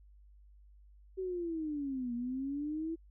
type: linear two-way sweep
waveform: sine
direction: down then up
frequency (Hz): 382.4 to 235.6 to 332.7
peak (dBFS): -34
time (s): 1.17-2.96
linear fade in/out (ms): 20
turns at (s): 2.14
effects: added 50 Hz sine -56 dBFS peak until 3.1 s